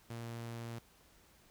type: tone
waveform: sawtooth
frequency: 116.54 Hz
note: A#2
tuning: in tune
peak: -38 dBFS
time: 0.1-0.79 s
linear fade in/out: 5 ms
effects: pink hiss -65 dBFS RMS until 1.5 s